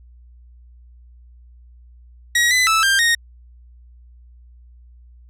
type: tone with pitch steps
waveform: sawtooth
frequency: 1903 / 2009 / 1313 / 1588 / 1861 Hz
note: A#6 / B6 / E6 / G6 / A#6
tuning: +35 / +29 / -7 / +22 / -3 cents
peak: -10 dBFS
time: 2.35-3.15 s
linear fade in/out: 5 ms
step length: 160 ms
effects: added 60 Hz sine -43 dBFS peak until 5.29 s + low-pass 11000 Hz 12 dB/octave